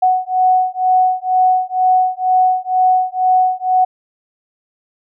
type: beating tone pair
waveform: sine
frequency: 740 / 742.1 Hz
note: F#5 / F#5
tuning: 0 / +5 cents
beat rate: 2.1 Hz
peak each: -14 dBFS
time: 0.02-3.85 s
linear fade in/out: 10 ms
effects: none